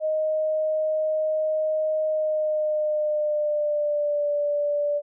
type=tone with pitch glide; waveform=sine; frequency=622.3 to 584 Hz; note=D#5 to D5; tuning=0 to -10 cents; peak=-21 dBFS; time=0-5.02 s; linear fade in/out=50 ms; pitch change=-110 cents; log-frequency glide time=2.06-4.3 s; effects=none